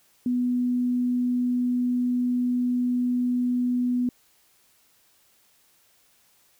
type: tone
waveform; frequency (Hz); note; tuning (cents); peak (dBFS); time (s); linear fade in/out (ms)
sine; 246.9; B3; 0; -21; 0.26-4.09; 2
effects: white hiss -62 dBFS RMS until 6.59 s